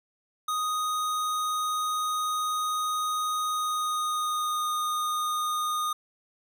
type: tone with pitch glide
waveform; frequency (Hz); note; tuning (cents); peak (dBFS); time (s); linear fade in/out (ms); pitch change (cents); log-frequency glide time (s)
square; 1244.5 to 1229.5; D#6 to D#6; 0 to -21; -27; 0.48-5.93; 5; -21; 3.5-4.67
effects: none